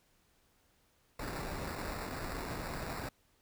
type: noise with sample-and-hold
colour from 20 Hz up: pink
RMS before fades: -40 dBFS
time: 1.19-3.09 s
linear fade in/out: 5 ms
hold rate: 3150 Hz
effects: pink hiss -71 dBFS RMS until 3.41 s